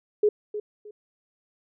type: tone with echo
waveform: sine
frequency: 419.6 Hz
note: G#4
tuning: 18 cents sharp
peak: -16 dBFS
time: 0.23-0.29 s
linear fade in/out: 5 ms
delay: 310 ms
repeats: 2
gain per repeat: -12 dB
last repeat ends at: 0.91 s
effects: none